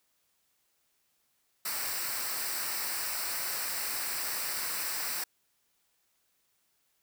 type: noise with comb filter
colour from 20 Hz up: white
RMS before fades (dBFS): -34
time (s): 1.65-5.24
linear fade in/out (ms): 5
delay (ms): 0.3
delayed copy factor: -0.65
effects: white hiss -74 dBFS RMS until 7.02 s